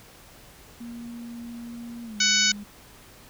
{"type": "tone with pitch glide", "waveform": "sine", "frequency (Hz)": [235.7, 205.2], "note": ["A#3", "G#3"], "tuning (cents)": [19, -21], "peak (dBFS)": -35, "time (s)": [0.8, 2.64], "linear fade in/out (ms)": 10, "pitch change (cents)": -240, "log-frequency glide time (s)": [2.04, 2.18]}
{"type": "harmonic tone", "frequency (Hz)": 747, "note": "F#5", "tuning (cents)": 16, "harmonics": [2, 3, 4, 5, 6, 7, 8, 9], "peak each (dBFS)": [-27, -27, -27, -27, -27, -27, -27, -27], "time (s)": [2.2, 2.52], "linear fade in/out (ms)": 5}
{"effects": ["pink hiss -50 dBFS RMS until 3.29 s"]}